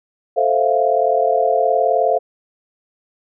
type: chord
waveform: sine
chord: F major seventh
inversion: first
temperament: equal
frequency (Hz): 440 / 523.3 / 659.3 / 698.5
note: A4 / C5 / E5 / F5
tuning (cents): 0 / 0 / 0 / 0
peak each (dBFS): -20 / -19 / -19 / -17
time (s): 0.36-2.19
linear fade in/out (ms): 20
effects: none